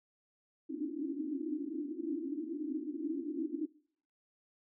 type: band-pass noise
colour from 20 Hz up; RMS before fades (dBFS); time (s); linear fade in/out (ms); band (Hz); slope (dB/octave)
white; -38; 0.69-3.67; 20; 270 to 330; 96
effects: noise-tail reverb RT60 0.6 s tail -23 dB re dry